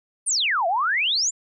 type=exponential two-way sweep; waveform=sine; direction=down then up; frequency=9956 to 651 to 7480 Hz; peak=-19 dBFS; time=0.26-1.31 s; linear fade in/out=20 ms; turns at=0.67 s; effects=none